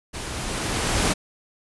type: noise with level ramp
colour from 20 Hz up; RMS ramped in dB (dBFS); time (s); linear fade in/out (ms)
pink; -33 to -20; 0.13-1.14; 20
effects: resampled to 24000 Hz